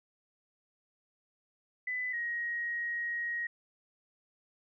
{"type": "tone pair in turn", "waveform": "sine", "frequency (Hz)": [2001, 1886.6], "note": ["B6", "A#6"], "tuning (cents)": [22, 20], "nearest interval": "minor second", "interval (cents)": 102, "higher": "first", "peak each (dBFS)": [-32, -32], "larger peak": "neither", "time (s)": [[1.87, 2.13], [2.13, 3.47]], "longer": "second", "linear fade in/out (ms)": 5, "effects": []}